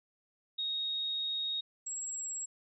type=tone pair in turn; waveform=sine; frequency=3746 / 7641 Hz; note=A#7 / A#8; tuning=+8 / +42 cents; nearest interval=octave; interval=1234 cents; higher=second; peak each=-32 / -36 dBFS; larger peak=first; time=0.58-1.61 / 1.86-2.46 s; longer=first; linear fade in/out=10 ms; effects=none